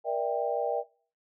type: chord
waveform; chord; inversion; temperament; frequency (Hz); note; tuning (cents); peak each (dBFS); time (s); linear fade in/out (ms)
sine; E half-diminished seventh; second; just; 474.7 / 593.3 / 659.3 / 791.1; Bb4 / D5 / E5 / G5; +31 / +18 / 0 / +16; -32; 0.04-0.84; 50
effects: noise-tail reverb RT60 0.4 s tail -20 dB re dry